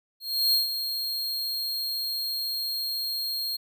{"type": "tone with ADSR envelope", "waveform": "45% pulse", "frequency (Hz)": 4238, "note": "C8", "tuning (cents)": 21, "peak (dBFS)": -18, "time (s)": [0.2, 3.57], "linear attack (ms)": 330, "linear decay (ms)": 140, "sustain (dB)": -9, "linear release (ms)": 12, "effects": []}